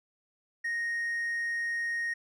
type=tone with hard clipping; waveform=sine; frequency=1864.7 Hz; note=A#6; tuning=in tune; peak=-30 dBFS; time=0.64-2.14 s; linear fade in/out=10 ms; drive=2 dB; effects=none